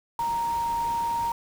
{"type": "tone in noise", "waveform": "sine", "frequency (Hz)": 932.3, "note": "A#5", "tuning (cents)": 0, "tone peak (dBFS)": -24, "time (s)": [0.19, 1.32], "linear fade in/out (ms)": 2, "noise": "pink", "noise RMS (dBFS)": -41, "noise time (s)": [0.19, 1.32], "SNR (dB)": 14, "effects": []}